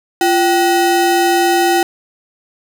square ring-modulated tone, 561 Hz, C#5, 21 cents sharp, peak -8 dBFS, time 0.21-1.83 s, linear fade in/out 2 ms, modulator 215 Hz, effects none

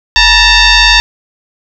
sine tone with frequency modulation, 955 Hz, A#5, 42 cents sharp, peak -3 dBFS, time 0.16-1 s, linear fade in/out 0 ms, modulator 906 Hz, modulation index 4.7, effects none

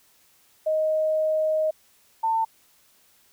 sine tone pair in turn, 625 / 897.2 Hz, D#5 / A5, +8 / +34 cents, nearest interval tritone, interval 626 cents, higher second, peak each -20 dBFS, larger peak neither, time 0.66-1.71 / 2.23-2.45 s, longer first, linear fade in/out 10 ms, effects white hiss -60 dBFS RMS until 3.32 s

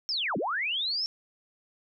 sine linear two-way sweep, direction down then up, 5500 to 153.7 to 5500 Hz, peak -27 dBFS, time 0.09-1.06 s, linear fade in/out 0 ms, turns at 0.37 s, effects none

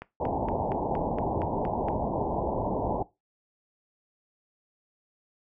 click train, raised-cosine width 0.5 ms, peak -23 dBFS, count 9, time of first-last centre 0.02-1.885 s, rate 4.29 Hz
white low-pass noise, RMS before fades -29 dBFS, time 0.2-3.03 s, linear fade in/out 5 ms, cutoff 950 Hz, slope 96 dB/octave
effects noise-tail reverb RT60 0.2 s tail -17 dB re dry

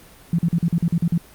sine tone bursts, 168.9 Hz, E3, 42 cents sharp, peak -15 dBFS, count 9, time 0.33-1.178 s, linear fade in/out 2 ms, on 56 ms, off 43 ms, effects pink hiss -47 dBFS RMS until 1.34 s + Opus 32 kbps

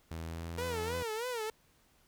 sawtooth tone with pitch glide, 81.8 to 85.22 Hz, E2 to F2, -13 to -42 cents, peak -35 dBFS, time 0.11-1.03 s, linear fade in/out 0 ms, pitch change +71 cents, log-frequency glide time 0.24-0.67 s
sawtooth tone with vibrato, 466.2 Hz, A#4, in tune, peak -31 dBFS, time 0.58-1.5 s, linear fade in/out 2 ms, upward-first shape sine, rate 3.2 Hz, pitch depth 140 cents each way
effects pink hiss -68 dBFS RMS until 2.07 s

